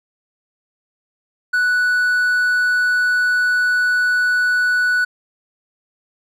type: tone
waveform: triangle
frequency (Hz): 1480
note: F#6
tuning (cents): 0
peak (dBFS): -12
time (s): 1.53-5.05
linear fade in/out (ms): 10
effects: none